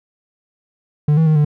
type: tone with pitch steps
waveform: triangle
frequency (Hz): 148.8 / 160.8 / 155.6 / 148.7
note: D3 / E3 / D#3 / D3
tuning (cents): +23 / -43 / 0 / +22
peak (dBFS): -8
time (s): 1.08-1.448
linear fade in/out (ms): 5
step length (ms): 92
effects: none